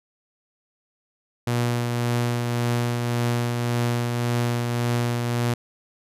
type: tone with tremolo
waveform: sawtooth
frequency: 119.9 Hz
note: A#2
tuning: 49 cents sharp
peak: -16 dBFS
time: 1.47-5.54 s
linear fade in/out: 5 ms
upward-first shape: triangle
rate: 1.8 Hz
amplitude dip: 35%
effects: resampled to 32000 Hz